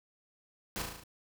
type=noise with echo; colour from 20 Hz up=pink; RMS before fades=-37 dBFS; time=0.76-0.82 s; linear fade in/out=0 ms; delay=36 ms; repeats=6; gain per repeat=-3 dB; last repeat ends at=1.036 s; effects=none